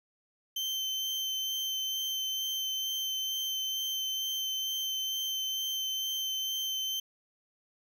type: tone with vibrato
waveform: 35% pulse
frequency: 3100 Hz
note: G7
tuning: 20 cents flat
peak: -29 dBFS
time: 0.56-7 s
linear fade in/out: 5 ms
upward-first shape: sine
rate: 2.2 Hz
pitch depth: 9 cents each way
effects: none